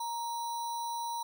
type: tone with sample-and-hold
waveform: sine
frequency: 935 Hz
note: A#5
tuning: 5 cents sharp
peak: -33 dBFS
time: 0-1.23 s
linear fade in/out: 5 ms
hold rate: 4900 Hz
effects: none